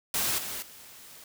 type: noise with level steps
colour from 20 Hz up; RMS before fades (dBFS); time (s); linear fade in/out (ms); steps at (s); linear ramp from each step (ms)
white; -28 / -36 / -49; 0.14-1.24; 2; 0.38 / 0.62; 5
effects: none